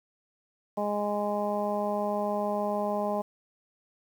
harmonic tone, 206.6 Hz, G#3, 9 cents flat, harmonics 1 / 2 / 3 / 4 / 5, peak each -33 / -35 / -30 / -33 / -37 dBFS, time 0.77-3.22 s, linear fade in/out 10 ms, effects 9-bit

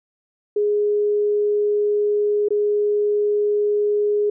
sine tone with dropouts, 415.3 Hz, G#4, in tune, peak -16 dBFS, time 0.56-4.3 s, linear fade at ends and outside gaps 5 ms, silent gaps 2.486-2.505 s, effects none

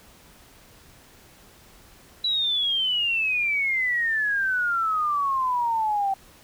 sine exponential sweep, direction down, 3954 to 769 Hz, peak -21 dBFS, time 2.24-6.14 s, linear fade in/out 5 ms, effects pink hiss -52 dBFS RMS until 6.43 s

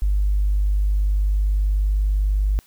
triangle tone with tanh clipping, 50.1 Hz, G1, 38 cents sharp, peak -16 dBFS, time 0.02-2.59 s, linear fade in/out 0 ms, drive 4 dB, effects white hiss -55 dBFS RMS until 2.66 s

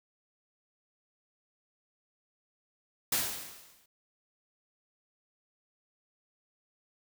white noise with exponential decay, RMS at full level -27 dBFS, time 3.12-3.86 s, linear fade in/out 5 ms, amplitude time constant 160 ms, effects none

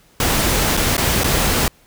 pink noise with dropouts, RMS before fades -17 dBFS, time 0.2-1.68 s, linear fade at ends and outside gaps 2 ms, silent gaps 0.769-0.773 / 0.968-0.979 / 1.236-1.242 s, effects pink hiss -53 dBFS RMS until 1.86 s

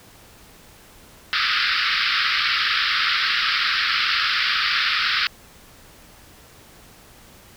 pink band-pass noise, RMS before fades -21 dBFS, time 1.33-5.27 s, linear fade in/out 0 ms, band 1200 to 5100 Hz, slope 96 dB/octave, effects pink hiss -48 dBFS RMS until 7.56 s

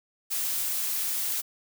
blue noise, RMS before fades -29 dBFS, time 0.3-1.42 s, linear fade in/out 20 ms, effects none

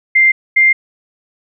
sine tone pair in turn, 2094 / 2102 Hz, C7 / C7, +1 / +7 cents, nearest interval unison, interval 6 cents, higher second, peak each -6 dBFS, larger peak neither, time 0.15-0.32 / 0.56-0.73 s, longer neither, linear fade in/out 10 ms, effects none

